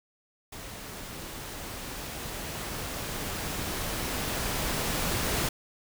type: noise with level ramp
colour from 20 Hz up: pink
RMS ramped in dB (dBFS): -42 to -28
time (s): 0.52-5.49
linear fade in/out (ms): 5
effects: none